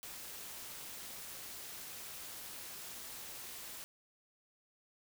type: noise with amplitude modulation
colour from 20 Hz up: white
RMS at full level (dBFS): -45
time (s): 0.03-3.84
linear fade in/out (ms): 0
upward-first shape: sine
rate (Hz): 288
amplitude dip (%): 55
effects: none